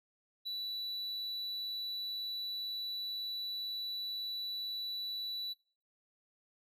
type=tone; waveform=triangle; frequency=3951 Hz; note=B7; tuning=in tune; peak=-35 dBFS; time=0.45-5.54 s; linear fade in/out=20 ms; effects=noise-tail reverb RT60 0.4 s tail -22 dB re dry